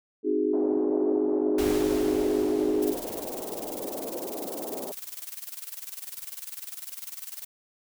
sine chord, Ab dominant seventh, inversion first, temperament equal, 261.6 / 311.1 / 370 / 415.3 Hz, C4 / Eb4 / Gb4 / Ab4, 0 / 0 / 0 / 0 cents, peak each -32 / -27 / -29 / -26 dBFS, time 0.23-2.95 s, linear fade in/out 50 ms
pink band-pass noise, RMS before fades -36 dBFS, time 0.53-4.92 s, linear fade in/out 5 ms, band 290 to 710 Hz, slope 24 dB/octave
pink noise with exponential decay, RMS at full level -33 dBFS, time 1.58-5.22 s, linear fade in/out 5 ms, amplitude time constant 790 ms
blue noise with tremolo, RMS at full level -37 dBFS, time 2.82-7.45 s, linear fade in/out 5 ms, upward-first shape square, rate 20 Hz, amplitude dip 75%
effects none

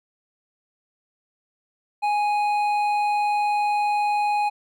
triangle tone with hard clipping, 830.6 Hz, G#5, in tune, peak -21 dBFS, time 2.02-4.5 s, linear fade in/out 20 ms, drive 11 dB, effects none

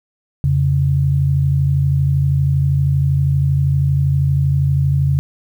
sine tone pair together, 85.96 / 138.59 Hz, F2 / C#3, -27 / 0 cents, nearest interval minor sixth, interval 827 cents, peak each -18 / -13 dBFS, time 0.44-5.19 s, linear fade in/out 0 ms, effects 8-bit

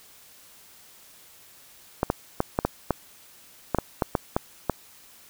clicks, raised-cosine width 1 ms, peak -7 dBFS, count 12, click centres 2.031 / 2.101 / 2.404 / 2.589 / 2.65 / 2.907 / 3.747 / 3.786 / 4.022 / 4.152 / 4.365 / 4.697 s, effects white hiss -52 dBFS RMS until 5.29 s

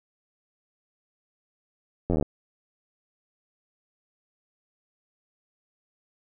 slowing click train, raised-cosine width 2 ms, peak -12 dBFS, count 11, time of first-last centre 2.1-2.226 s, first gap 11 ms, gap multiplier 1.03, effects none

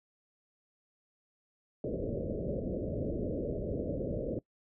white low-pass noise, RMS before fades -35 dBFS, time 1.84-4.39 s, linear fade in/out 2 ms, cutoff 600 Hz, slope 96 dB/octave, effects noise-tail reverb RT60 0.1 s tail -22 dB re dry

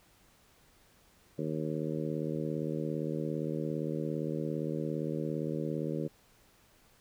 harmonic tone, 77.5 Hz, D#2, 6 cents flat, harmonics 2 / 3 / 4 / 5 / 6 / 7, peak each -36 / -39 / -38 / -40 / -40 / -42 dBFS, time 1.38-6.08 s, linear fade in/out 10 ms, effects pink hiss -64 dBFS RMS until 7 s

